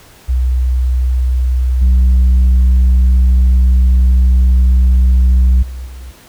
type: tone with level steps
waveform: sine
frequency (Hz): 63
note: B1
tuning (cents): +35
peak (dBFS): -9 / -3 / -22 / -27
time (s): 0.28-6.12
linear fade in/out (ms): 20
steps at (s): 1.81 / 5.62 / 5.86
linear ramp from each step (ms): 10
effects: tanh soft clip ceiling -5 dBFS + pink hiss -42 dBFS RMS until 6.28 s